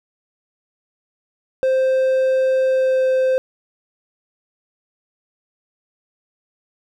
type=tone with pitch glide; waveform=triangle; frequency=523.3 to 520 Hz; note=C5 to C5; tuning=0 to -11 cents; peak=-12 dBFS; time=1.63-3.38 s; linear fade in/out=0 ms; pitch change=-11 cents; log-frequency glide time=2.66-3.07 s; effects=none